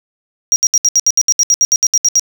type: tone bursts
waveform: triangle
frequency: 5710 Hz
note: F8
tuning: 37 cents sharp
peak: -6 dBFS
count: 16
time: 0.52-2.195 s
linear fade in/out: 0 ms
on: 40 ms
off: 69 ms
effects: none